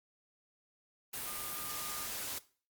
sine tone in noise, 1212 Hz, D#6, 46 cents flat, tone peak -48 dBFS, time 1.26-2.06 s, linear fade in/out 10 ms, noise white, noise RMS -40 dBFS, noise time 1.13-2.39 s, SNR -11 dB, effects noise-tail reverb RT60 0.4 s tail -18 dB re dry + Opus 32 kbps

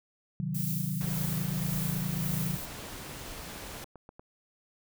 sine chord, C diminished, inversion none, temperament equal, 130.81 / 155.56 / 185 Hz, C3 / Eb3 / Gb3, 0 / 0 / 0 cents, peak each -36 / -33 / -34 dBFS, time 0.4-2.57 s, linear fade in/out 0 ms
violet noise with tremolo, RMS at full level -36 dBFS, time 0.54-2.66 s, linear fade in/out 10 ms, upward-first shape sine, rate 1.8 Hz, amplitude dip 45%
pink noise, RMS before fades -42 dBFS, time 1.01-3.84 s, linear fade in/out 0 ms
clicks, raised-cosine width 1 ms, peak -33 dBFS, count 11, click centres 2.79 / 2.841 / 3.111 / 3.215 / 3.263 / 3.561 / 3.759 / 3.843 / 3.957 / 4.091 / 4.195 s
effects none

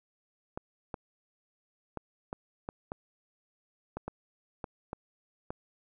clicks, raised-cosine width 1 ms, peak -22 dBFS, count 11, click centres 0.575 / 0.942 / 1.973 / 2.329 / 2.689 / 2.919 / 3.97 / 4.08 / 4.642 / 4.931 / 5.505 s, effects none

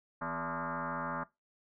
sine tone with frequency modulation, 163.9 Hz, E3, 10 cents flat, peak -34 dBFS, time 0.21-1.24 s, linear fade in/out 10 ms, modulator 207 Hz, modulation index 6.7, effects noise-tail reverb RT60 0.2 s tail -19 dB re dry

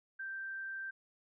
sine tone, 1568 Hz, G6, in tune, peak -39 dBFS, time 0.19-0.91 s, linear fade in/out 10 ms, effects none

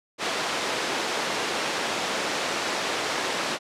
pink band-pass noise, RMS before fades -28 dBFS, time 0.18-3.59 s, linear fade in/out 50 ms, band 380 to 5700 Hz, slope 12 dB/octave, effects low-pass 11000 Hz 12 dB/octave

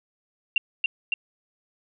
sine tone with echo, 2756 Hz, F7, 24 cents flat, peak -17 dBFS, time 0.56-0.58 s, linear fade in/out 2 ms, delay 280 ms, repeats 2, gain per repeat -2 dB, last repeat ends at 1.14 s, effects none

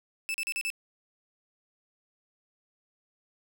40% pulse tone bursts, 2630 Hz, E7, 5 cents flat, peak -28 dBFS, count 5, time 0.29-0.702 s, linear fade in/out 0 ms, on 52 ms, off 38 ms, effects none

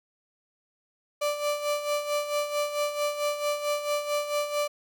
35% pulse tone with tremolo, 587.3 Hz, D5, in tune, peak -22 dBFS, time 1.21-4.68 s, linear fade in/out 10 ms, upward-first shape sine, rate 4.5 Hz, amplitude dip 65%, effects none

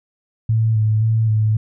sine tone with vibrato, 110 Hz, A2, in tune, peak -13 dBFS, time 0.49-1.57 s, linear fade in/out 5 ms, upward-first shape square, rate 1.9 Hz, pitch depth 26 cents each way, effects none

